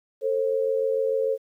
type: tone pair together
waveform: sine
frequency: 446.6 / 533.4 Hz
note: A4 / C5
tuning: +26 / +33 cents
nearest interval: minor third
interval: 307 cents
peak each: -24 dBFS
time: 0.21-1.38 s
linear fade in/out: 50 ms
effects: 10-bit